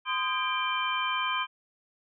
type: tone cluster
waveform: sine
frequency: 1029 / 1239 / 1600 / 2376 / 3106 Hz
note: C6 / D#6 / G6 / D7 / G7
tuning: -29 / -8 / +35 / +20 / -17 cents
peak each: -30 / -35 / -35 / -33 / -34 dBFS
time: 0.05-1.47 s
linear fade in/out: 50 ms
effects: none